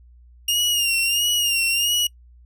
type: tone with vibrato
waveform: sawtooth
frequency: 2820 Hz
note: F7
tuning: 16 cents sharp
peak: -15 dBFS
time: 0.48-2.07 s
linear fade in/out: 5 ms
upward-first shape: sine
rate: 1.5 Hz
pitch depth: 63 cents each way
effects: noise-tail reverb RT60 0.1 s tail -24 dB re dry + added 60 Hz sine -46 dBFS peak until 2.45 s